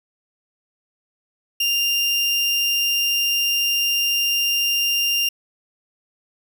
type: tone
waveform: 30% pulse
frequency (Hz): 2794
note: F7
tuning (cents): 0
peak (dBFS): -15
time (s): 1.6-5.29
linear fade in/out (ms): 5
effects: none